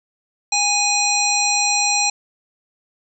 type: harmonic tone with a mistuned harmonic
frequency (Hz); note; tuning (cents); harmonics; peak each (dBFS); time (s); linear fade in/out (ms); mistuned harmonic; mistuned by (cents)
828; G#5; -5; 1 / 3 / 5 / 7 / 9; -22 / -22 / -22 / -22 / -22; 0.52-2.1; 5; 1; -16
effects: none